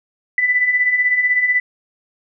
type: beating tone pair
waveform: sine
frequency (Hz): 1975.5 / 1991.5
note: B6 / B6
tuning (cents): 0 / +14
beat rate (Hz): 16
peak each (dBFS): -21 / -14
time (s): 0.38-1.6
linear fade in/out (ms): 2
effects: none